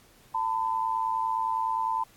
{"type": "tone pair together", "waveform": "sine", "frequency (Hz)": [896.2, 1006], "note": ["A5", "B5"], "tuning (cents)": [32, 32], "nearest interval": "major second", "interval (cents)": 200, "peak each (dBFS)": [-28, -28], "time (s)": [0.34, 2.04], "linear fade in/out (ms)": 10, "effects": ["pink hiss -58 dBFS RMS until 2.16 s", "AAC 64 kbps"]}